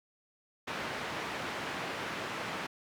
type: band-pass noise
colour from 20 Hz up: white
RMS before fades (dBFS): -38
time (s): 0.67-2.67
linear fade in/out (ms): 10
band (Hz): 110 to 2000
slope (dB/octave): 12
effects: none